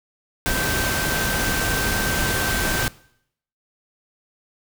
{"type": "tone in noise", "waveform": "sine", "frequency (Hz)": 1555, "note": "G6", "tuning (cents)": -14, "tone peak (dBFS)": -26, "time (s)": [0.46, 2.88], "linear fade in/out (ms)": 0, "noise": "pink", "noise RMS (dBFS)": -23, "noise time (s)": [0.46, 2.88], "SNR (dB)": -6, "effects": ["noise-tail reverb RT60 0.7 s tail -21 dB re dry"]}